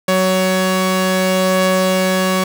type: tone pair together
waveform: sawtooth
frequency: 186.88 / 560 Hz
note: F#3 / C#5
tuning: +18 / +18 cents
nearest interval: octave + perfect fifth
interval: 1900 cents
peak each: -12 dBFS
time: 0.08-2.44 s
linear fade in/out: 5 ms
effects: none